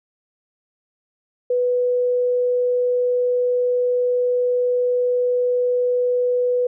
sine tone, 493.9 Hz, B4, in tune, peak -16 dBFS, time 1.5-6.67 s, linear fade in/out 5 ms, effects none

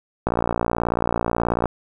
click train, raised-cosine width 1 ms, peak -6 dBFS, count 82, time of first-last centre 0.27-1.657 s, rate 58.4 Hz, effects 8-bit

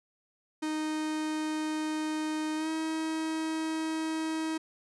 45% pulse tone with pitch glide, 310 to 318.3 Hz, D#4 to D#4, -6 to +39 cents, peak -30 dBFS, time 0.62-4.58 s, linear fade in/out 10 ms, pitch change +45 cents, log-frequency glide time 2.56-2.69 s, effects resampled to 24000 Hz

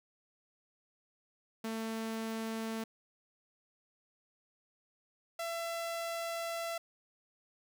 sawtooth tone pair in turn, 223.5 / 671.4 Hz, A3 / E5, +27 / +32 cents, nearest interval octave + perfect fifth, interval 1905 cents, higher second, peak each -32 / -32 dBFS, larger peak neither, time 1.64-2.84 / 5.39-6.78 s, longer second, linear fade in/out 5 ms, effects none

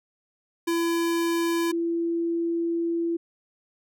square / sine tone pair in turn, 336.6 / 336.6 Hz, E4 / E4, +36 / +36 cents, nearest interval unison, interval 0 cents, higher neither, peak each -23 dBFS, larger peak neither, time 0.67-1.72 / 1.72-3.17 s, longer second, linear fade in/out 10 ms, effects none

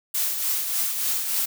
blue noise with tremolo, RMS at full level -23 dBFS, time 0.14-1.46 s, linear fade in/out 10 ms, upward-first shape triangle, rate 3.4 Hz, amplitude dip 50%, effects none

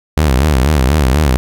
sawtooth tone with vibrato, 70 Hz, C#2, 18 cents sharp, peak -5 dBFS, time 0.17-1.37 s, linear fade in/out 0 ms, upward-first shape sine, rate 4.1 Hz, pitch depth 200 cents each way, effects none

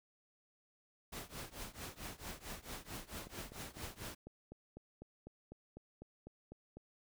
pink noise with tremolo, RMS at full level -44 dBFS, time 1.12-4.15 s, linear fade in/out 10 ms, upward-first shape triangle, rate 4.5 Hz, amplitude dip 95%
click train, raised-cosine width 2 ms, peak -38 dBFS, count 15, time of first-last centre 3.27-6.77 s, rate 4 Hz
effects none

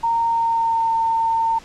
sine tone with pitch glide, 923 to 907.7 Hz, A#5 to A#5, -17 to -46 cents, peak -16 dBFS, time 0.03-1.59 s, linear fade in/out 10 ms, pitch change -29 cents, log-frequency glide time 0.26-0.91 s, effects pink hiss -44 dBFS RMS until 1.64 s + low-pass 7000 Hz 12 dB/octave

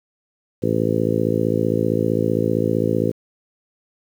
harmonic tone, 55.4 Hz, A1, 13 cents sharp, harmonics 2 / 3 / 4 / 5 / 6 / 7 / 8 / 9, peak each -25 / -25 / -25 / -25 / -25 / -25 / -25 / -25 dBFS, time 0.62-3.12 s, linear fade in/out 20 ms, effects 8-bit

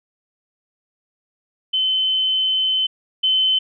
sine tone pair in turn, 3058 / 3058 Hz, G7 / G7, -44 / -44 cents, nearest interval unison, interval 0 cents, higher neither, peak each -16 / -14 dBFS, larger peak second, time 1.73-2.87 / 3.23-3.59 s, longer first, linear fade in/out 10 ms, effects none

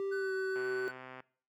triangle tone with pitch glide, 392 to 381.5 Hz, G4 to G4, 0 to -47 cents, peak -31 dBFS, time 0-0.88 s, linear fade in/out 0 ms, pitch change -47 cents, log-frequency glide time 0.16-0.32 s
triangle tone with vibrato, 1498 Hz, F#6, 21 cents sharp, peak -36 dBFS, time 0.11-0.92 s, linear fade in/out 20 ms, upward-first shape triangle, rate 7.5 Hz, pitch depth 8 cents each way
click train, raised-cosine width 0.5 ms, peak -32 dBFS, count 84, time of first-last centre 0.56-1.203 s, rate 129 Hz
effects noise-tail reverb RT60 0.5 s tail -21 dB re dry + high-pass 150 Hz 12 dB/octave

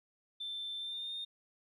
sine tone with pitch glide, 3550 to 3654 Hz, A7 to A#7, +15 to -35 cents, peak -37 dBFS, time 0.4-1.25 s, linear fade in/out 10 ms, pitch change +50 cents, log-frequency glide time 0.78-1.14 s, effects tanh soft clip ceiling -34 dBFS + 13-bit

